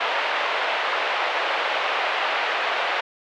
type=band-pass noise; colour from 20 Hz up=pink; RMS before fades=-24 dBFS; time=0-3.01 s; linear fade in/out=10 ms; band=560 to 3200 Hz; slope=24 dB/octave; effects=none